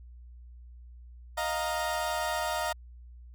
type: chord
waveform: 30% pulse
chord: Eb suspended second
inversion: none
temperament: equal with one note detuned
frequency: 622.3 / 702.9 / 932.3 Hz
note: Eb5 / F5 / Bb5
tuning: 0 / +11 / 0 cents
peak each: -31 dBFS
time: 1.37-2.73 s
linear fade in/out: 10 ms
effects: added 60 Hz sine -46 dBFS peak until 3.34 s